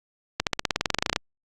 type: accelerating click train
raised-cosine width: 0.2 ms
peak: -4 dBFS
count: 17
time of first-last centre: 0.4-1.161 s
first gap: 68 ms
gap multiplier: 0.95
effects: Opus 48 kbps